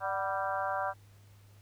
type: harmonic tone with a mistuned harmonic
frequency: 196 Hz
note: G3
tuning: in tune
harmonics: 3 / 4 / 5 / 6 / 7 / 8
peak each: -37 / -35 / -37 / -39 / -39 / -40 dBFS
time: 0-0.94 s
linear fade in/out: 50 ms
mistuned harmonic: 4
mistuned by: -55 cents
effects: added 101 Hz sine -55 dBFS peak until 1.61 s + pink hiss -65 dBFS RMS until 1.61 s